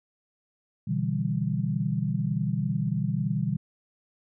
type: chord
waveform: sine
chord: E minor seventh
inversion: second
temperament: equal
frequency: 123.47 / 146.83 / 164.81 / 196 Hz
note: B2 / D3 / E3 / G3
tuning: 0 / 0 / 0 / 0 cents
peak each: -30 dBFS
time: 0.87-3.57 s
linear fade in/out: 10 ms
effects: none